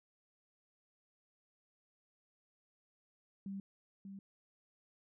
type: tone with echo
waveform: sine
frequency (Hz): 196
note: G3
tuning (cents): 0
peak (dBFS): -40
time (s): 3.46-3.6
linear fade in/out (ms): 2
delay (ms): 590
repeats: 1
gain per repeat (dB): -6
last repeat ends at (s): 4.19
effects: none